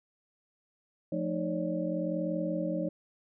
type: tone cluster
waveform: sine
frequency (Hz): 175.4 / 220.4 / 309.2 / 550 / 591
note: F3 / A3 / D#4 / C#5 / D5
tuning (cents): +8 / +3 / -11 / -14 / +11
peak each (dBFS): -34 / -40 / -34 / -35 / -39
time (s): 1.12-2.89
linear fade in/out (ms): 5
effects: none